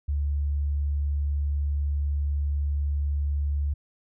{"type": "tone", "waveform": "sine", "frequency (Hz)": 72, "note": "D2", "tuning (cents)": -34, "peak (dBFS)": -23, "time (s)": [0.08, 3.74], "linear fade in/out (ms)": 10, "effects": []}